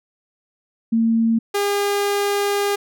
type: tone pair in turn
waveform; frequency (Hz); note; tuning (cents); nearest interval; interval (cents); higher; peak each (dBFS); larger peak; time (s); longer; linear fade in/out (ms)
sine / sawtooth; 227.3 / 405; A#3 / G#4; -43 / -43; minor seventh; 1000; second; -14; neither; 0.92-1.39 / 1.54-2.76; second; 10
effects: none